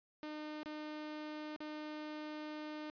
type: tone with dropouts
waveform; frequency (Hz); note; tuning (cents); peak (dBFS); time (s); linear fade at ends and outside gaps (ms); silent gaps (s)
sawtooth; 304.1; D#4; -40; -39; 0.23-2.9; 0; 0.632-0.659 / 1.563-1.604
effects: resampled to 11025 Hz